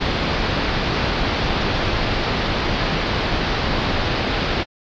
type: low-pass noise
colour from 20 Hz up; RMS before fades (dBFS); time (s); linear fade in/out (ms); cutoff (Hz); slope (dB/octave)
pink; -21; 0-4.64; 20; 4800; 48
effects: AAC 48 kbps